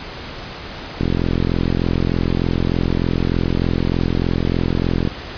click train, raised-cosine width 3 ms, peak -5 dBFS, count 177, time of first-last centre 1.01-5.075 s, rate 43.3 Hz, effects pink hiss -31 dBFS RMS until 5.37 s + resampled to 11025 Hz

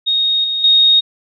sine tone with level steps, 3729 Hz, A#7, in tune, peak -12 / -16 / -7 dBFS, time 0.06-1.01 s, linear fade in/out 20 ms, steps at 0.44 / 0.64 s, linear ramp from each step 2 ms, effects none

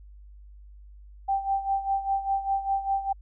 sine tone with tremolo, 784 Hz, G5, in tune, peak -21 dBFS, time 1.28-3.13 s, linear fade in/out 10 ms, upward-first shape sine, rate 5 Hz, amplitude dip 75%, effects added 50 Hz sine -45 dBFS peak until 3.21 s

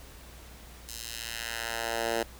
10% pulse tone with high-pass filter sweep, 115.2 Hz, A#2, 20 cents flat, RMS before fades -34 dBFS, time 0.88-2.23 s, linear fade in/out 5 ms, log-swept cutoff 5500 to 390 Hz, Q 0.89, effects added 60 Hz sine -49 dBFS peak until 2.39 s + pink hiss -51 dBFS RMS until 2.39 s

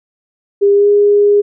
sine tone with pitch glide, 402.5 to 410 Hz, G4 to G#4, +46 to -22 cents, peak -6 dBFS, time 0.61-1.42 s, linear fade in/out 20 ms, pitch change +32 cents, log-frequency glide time 0.73-0.88 s, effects none

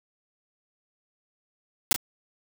white noise with echo, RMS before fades -18 dBFS, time 1.91-1.93 s, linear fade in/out 2 ms, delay 32 ms, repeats 1, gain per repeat -10 dB, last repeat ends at 1.962 s, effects none

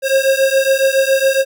square beating tone pair, 534 / 541.2 Hz, C5 / C#5, +35 / -42 cents, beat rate 7.2 Hz, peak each -15 dBFS, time 0.02-1.45 s, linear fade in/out 50 ms, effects none

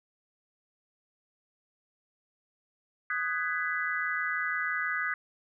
sine chord, G# minor seventh, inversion second, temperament just, 1245.9 / 1495.1 / 1661.2 / 1993.5 Hz, D#6 / F#6 / G#6 / B6, +2 / +18 / 0 / +16 cents, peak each -35 / -33 / -34 / -34 dBFS, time 3.1-5.14 s, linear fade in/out 2 ms, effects none

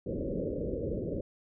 white low-pass noise, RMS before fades -34 dBFS, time 0.06-1.21 s, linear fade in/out 5 ms, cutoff 570 Hz, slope 96 dB/octave, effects none

